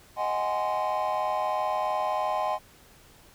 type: chord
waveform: triangle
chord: Ab dominant seventh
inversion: second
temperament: just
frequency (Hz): 623 / 747.5 / 830.6 / 1038.3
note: Eb5 / Gb5 / Ab5 / C6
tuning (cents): +2 / +17 / 0 / -14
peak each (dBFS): -28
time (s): 0.16-2.59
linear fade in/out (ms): 50
effects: tanh soft clip ceiling -18 dBFS + pink hiss -55 dBFS RMS until 3.34 s